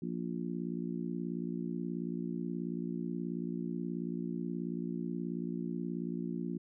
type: harmonic tone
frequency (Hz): 58.5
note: A#1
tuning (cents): +7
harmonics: 3 / 4 / 5 / 6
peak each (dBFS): -38 / -39 / -42 / -43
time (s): 0.02-6.58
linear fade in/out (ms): 5
effects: none